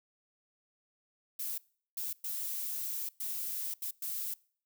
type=noise bursts at uneven times; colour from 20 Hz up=violet; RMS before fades=-37 dBFS; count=6; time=1.39-1.58 / 1.97-2.13 / 2.24-3.09 / 3.2-3.74 / 3.82-3.91 / 4.02-4.34 s; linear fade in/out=5 ms; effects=noise-tail reverb RT60 0.5 s tail -24 dB re dry